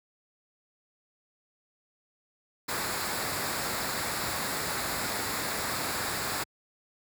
pink noise with comb filter, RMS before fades -32 dBFS, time 2.68-6.44 s, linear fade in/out 10 ms, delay 0.33 ms, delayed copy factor -0.55, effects high-pass 80 Hz 12 dB/octave

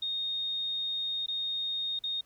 sine tone with dropouts, 3700 Hz, A#7, 14 cents flat, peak -30 dBFS, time 0.02-2.21 s, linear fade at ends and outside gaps 5 ms, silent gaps 1.262-1.282 / 1.991-2.037 s, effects pink hiss -66 dBFS RMS until 2.25 s

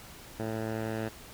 10% pulse tone with low-pass filter sweep, 110.8 Hz, A2, 13 cents sharp, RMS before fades -34 dBFS, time 0.39-1.09 s, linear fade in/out 10 ms, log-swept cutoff 1200 to 2300 Hz, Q 0.8, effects pink hiss -49 dBFS RMS until 1.33 s

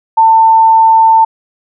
sine tone, 895 Hz, A5, 29 cents sharp, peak -3 dBFS, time 0.17-1.25 s, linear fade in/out 10 ms, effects none

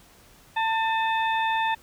harmonic tone with a mistuned harmonic, 894 Hz, A5, 27 cents sharp, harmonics 1 / 2 / 3 / 4, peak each -23 / -29 / -33 / -35 dBFS, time 0.56-1.75 s, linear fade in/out 10 ms, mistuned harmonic 3, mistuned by -68 cents, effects pink hiss -54 dBFS RMS until 1.82 s

